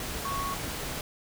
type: tone in noise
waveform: sine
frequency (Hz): 1108.7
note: C#6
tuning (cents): 0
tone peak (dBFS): -31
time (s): 0.25-0.54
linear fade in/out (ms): 2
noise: pink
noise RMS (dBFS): -35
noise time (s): 0-1.01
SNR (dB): +1
effects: none